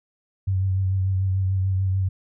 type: tone with vibrato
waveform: sine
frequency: 95 Hz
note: F#2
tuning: 46 cents sharp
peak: -19 dBFS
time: 0.47-2.09 s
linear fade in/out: 10 ms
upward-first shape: triangle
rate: 6.8 Hz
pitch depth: 35 cents each way
effects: none